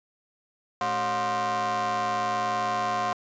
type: ring-modulated tone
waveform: 40% pulse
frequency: 166.9 Hz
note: E3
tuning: 22 cents sharp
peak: -21 dBFS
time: 0.81-3.13 s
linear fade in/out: 2 ms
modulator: 885 Hz
effects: resampled to 16000 Hz